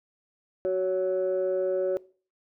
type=tone pair together; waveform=sine; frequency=373.1 / 559 Hz; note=F#4 / C#5; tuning=+14 / +14 cents; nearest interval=perfect fifth; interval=700 cents; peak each=-25 dBFS; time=0.65-1.97 s; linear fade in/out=0 ms; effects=noise-tail reverb RT60 0.4 s tail -21 dB re dry + tanh soft clip ceiling -19 dBFS